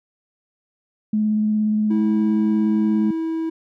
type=tone with vibrato; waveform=sine; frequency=213.5 Hz; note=G#3; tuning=48 cents sharp; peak=-16 dBFS; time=1.13-3.11 s; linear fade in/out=5 ms; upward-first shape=sine; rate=17 Hz; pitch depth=13 cents each way
type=tone; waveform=triangle; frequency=324.4 Hz; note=E4; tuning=28 cents flat; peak=-19 dBFS; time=1.9-3.5 s; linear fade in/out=10 ms
effects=tanh soft clip ceiling -7 dBFS